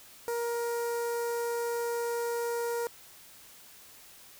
sawtooth tone with notch filter, 470.8 Hz, A#4, 17 cents sharp, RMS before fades -32 dBFS, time 0.28-2.87 s, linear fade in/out 0 ms, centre 3100 Hz, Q 0.52, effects white hiss -53 dBFS RMS until 4.39 s

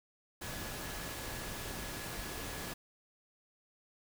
sine tone in noise, 1691 Hz, G#6, 31 cents sharp, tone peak -52 dBFS, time 0.41-2.74 s, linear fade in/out 10 ms, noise pink, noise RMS -42 dBFS, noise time 0.41-2.74 s, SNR -13 dB, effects none

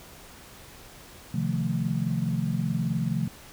sine chord, F dominant seventh, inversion second, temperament equal, 130.81 / 155.56 / 174.61 / 220 Hz, C3 / Eb3 / F3 / A3, 0 / 0 / 0 / 0 cents, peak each -30 / -30 / -29 / -31 dBFS, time 1.34-3.28 s, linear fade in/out 5 ms, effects pink hiss -48 dBFS RMS until 3.52 s

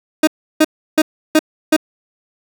30% pulse tone bursts, 311.1 Hz, D#4, in tune, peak -5 dBFS, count 5, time 0.23-1.765 s, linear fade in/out 5 ms, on 43 ms, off 330 ms, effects none

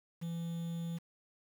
triangle tone with quantisation, 168 Hz, E3, 33 cents sharp, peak -34 dBFS, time 0.21-0.99 s, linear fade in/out 20 ms, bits 9, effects none

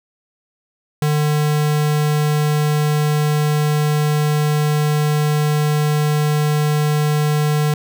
square tone, 150 Hz, D3, 37 cents sharp, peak -15 dBFS, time 1.02-7.74 s, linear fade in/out 2 ms, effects none

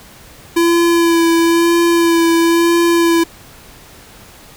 square tone with vibrato, 336.8 Hz, E4, 37 cents sharp, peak -10 dBFS, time 0.56-3.24 s, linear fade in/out 10 ms, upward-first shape sine, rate 1 Hz, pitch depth 20 cents each way, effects pink hiss -40 dBFS RMS until 4.56 s

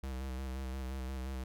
square tone with vibrato, 65.41 Hz, C2, in tune, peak -38 dBFS, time 0.03-1.44 s, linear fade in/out 5 ms, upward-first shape square, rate 5.7 Hz, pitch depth 33 cents each way, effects none

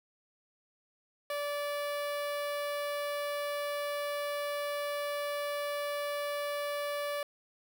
sawtooth tone with notch filter, 580 Hz, D5, 22 cents flat, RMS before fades -35 dBFS, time 1.3-7.23 s, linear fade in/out 2 ms, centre 6700 Hz, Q 1.5, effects none

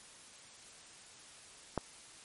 click, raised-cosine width 1 ms, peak -18 dBFS, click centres 1.777 s, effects white hiss -55 dBFS RMS until 2.24 s + MP3 48 kbps

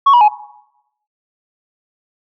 sine tone with pitch steps, 1108.7 / 965.2 / 840.2 Hz, C#6 / B5 / G#5, 0 / -40 / +20 cents, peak -3 dBFS, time 0.06-0.285 s, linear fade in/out 10 ms, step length 75 ms, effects noise-tail reverb RT60 0.8 s tail -18 dB re dry + tanh soft clip ceiling -4 dBFS

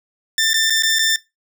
15% pulse tone with dropouts, 1785 Hz, A6, 24 cents sharp, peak -8 dBFS, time 0.38-1.16 s, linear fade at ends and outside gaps 2 ms, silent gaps 0.533-0.541 / 0.699-0.704 / 0.824-0.833 / 0.987-0.992 s, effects noise-tail reverb RT60 0.2 s tail -19 dB re dry

